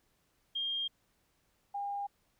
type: tone pair in turn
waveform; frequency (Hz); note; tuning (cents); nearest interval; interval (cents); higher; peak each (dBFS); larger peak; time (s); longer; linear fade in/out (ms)
sine; 3214 / 806.1; G7 / G5; +43 / +48; 2 octaves; 2395; first; -32 / -34; first; 0.55-0.88 / 1.74-2.07; neither; 10
effects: pink hiss -74 dBFS RMS until 2.39 s